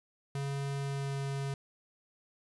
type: tone with pitch glide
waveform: square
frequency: 139.3 to 138.18 Hz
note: C#3 to C#3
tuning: +9 to -5 cents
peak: -34 dBFS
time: 0.35-1.54 s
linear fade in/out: 2 ms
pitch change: -14 cents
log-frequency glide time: 0.78-1.19 s
effects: resampled to 24000 Hz + 10-bit